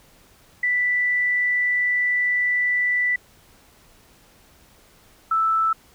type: tone pair in turn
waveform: sine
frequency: 1975.5 / 1318.5 Hz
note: B6 / E6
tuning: 0 / 0 cents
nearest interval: perfect fifth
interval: 700 cents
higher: first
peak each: -18 / -17 dBFS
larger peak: second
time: 0.63-3.16 / 5.31-5.73 s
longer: first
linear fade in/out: 5 ms
effects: pink hiss -54 dBFS RMS until 5.94 s